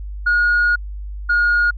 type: tone pair in turn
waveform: sine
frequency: 1440 / 1432.8 Hz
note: F#6 / F6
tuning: -47 / +44 cents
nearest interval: unison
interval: 9 cents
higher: first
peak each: -11 dBFS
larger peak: neither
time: 0.26-0.76 / 1.29-1.71 s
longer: first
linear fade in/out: 10 ms
effects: tanh soft clip ceiling -10 dBFS + added 50 Hz sine -26 dBFS peak until 1.77 s